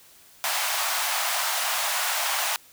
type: high-pass noise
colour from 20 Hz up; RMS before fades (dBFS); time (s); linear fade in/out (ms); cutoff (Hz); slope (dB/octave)
pink; -26; 0.44-2.56; 0; 660; 48
effects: white hiss -53 dBFS RMS until 2.72 s